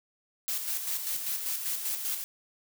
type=noise with tremolo; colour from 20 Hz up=blue; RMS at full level=-31 dBFS; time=0.48-2.24 s; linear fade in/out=0 ms; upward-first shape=square; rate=5.1 Hz; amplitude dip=45%; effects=none